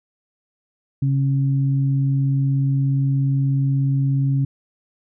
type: tone pair together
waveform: sine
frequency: 136.8 / 273.6 Hz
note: C#3 / C#4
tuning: -23 / -23 cents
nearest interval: octave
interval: 1200 cents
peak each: -16 / -27 dBFS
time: 1.02-4.45 s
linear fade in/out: 5 ms
effects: none